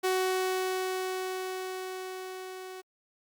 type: tone with level ramp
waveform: sawtooth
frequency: 373.2 Hz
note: F#4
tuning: 15 cents sharp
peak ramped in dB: -21 to -37 dBFS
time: 0.03-2.82 s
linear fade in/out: 20 ms
effects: Opus 48 kbps